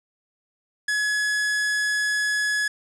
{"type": "tone", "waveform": "45% pulse", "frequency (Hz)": 1692, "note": "G#6", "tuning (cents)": 32, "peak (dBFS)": -21, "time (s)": [0.88, 2.68], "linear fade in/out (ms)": 5, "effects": ["resampled to 22050 Hz", "8-bit"]}